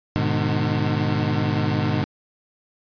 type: chord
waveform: 25% pulse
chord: G# diminished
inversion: none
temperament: equal with one note detuned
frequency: 103.83 / 123.47 / 150.44 Hz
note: G#2 / B2 / D3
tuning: 0 / 0 / +42 cents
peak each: -20 / -22 / -20 dBFS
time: 0.16-2.04 s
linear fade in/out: 0 ms
effects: resampled to 11025 Hz